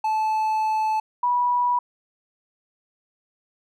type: tone pair in turn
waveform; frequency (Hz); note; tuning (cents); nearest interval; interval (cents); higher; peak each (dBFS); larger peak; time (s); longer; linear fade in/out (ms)
triangle / sine; 870 / 976.5; A5 / B5; -20 / -20; major second; 200; second; -18; neither; 0.04-1 / 1.23-1.79; first; 5
effects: none